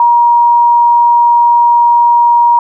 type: tone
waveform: sine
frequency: 949 Hz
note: A#5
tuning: 31 cents sharp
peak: -4 dBFS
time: 0-2.59 s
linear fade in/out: 2 ms
effects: none